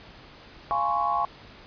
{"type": "chord", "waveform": "sine", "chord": "Db major seventh", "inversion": "first", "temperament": "just", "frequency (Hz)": [693, 831.5, 1039.4, 1108.7], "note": ["F5", "Ab5", "C6", "Db6"], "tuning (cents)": [-14, 2, -12, 0], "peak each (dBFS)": [-30, -27, -31, -26], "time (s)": [0.71, 1.25], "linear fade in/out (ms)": 0, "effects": ["pink hiss -48 dBFS RMS until 1.66 s", "resampled to 11025 Hz"]}